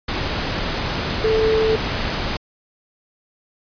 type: tone in noise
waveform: sine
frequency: 440 Hz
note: A4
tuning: in tune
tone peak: -15 dBFS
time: 1.24-1.76 s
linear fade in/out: 5 ms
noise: pink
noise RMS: -23 dBFS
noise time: 0.08-2.37 s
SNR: +5 dB
effects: resampled to 11025 Hz